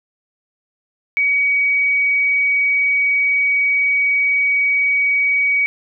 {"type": "tone", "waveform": "sine", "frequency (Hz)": 2261, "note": "C#7", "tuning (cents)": 34, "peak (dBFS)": -13, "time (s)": [1.17, 5.66], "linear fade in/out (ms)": 0, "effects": []}